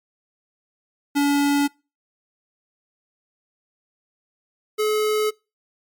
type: tone pair in turn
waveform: square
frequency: 285.3 / 427.5 Hz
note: C#4 / A4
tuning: +50 / -50 cents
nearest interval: perfect fifth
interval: 700 cents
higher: second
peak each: -17 / -19 dBFS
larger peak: first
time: 1.15-1.68 / 4.78-5.31 s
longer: neither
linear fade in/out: 20 ms
effects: noise-tail reverb RT60 0.3 s tail -26 dB re dry + MP3 96 kbps